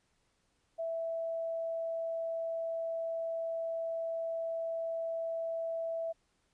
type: tone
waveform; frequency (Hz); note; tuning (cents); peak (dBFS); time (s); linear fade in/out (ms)
sine; 659.3; E5; 0; -33; 0.78-6.13; 20
effects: pink hiss -75 dBFS RMS until 6.53 s + resampled to 22050 Hz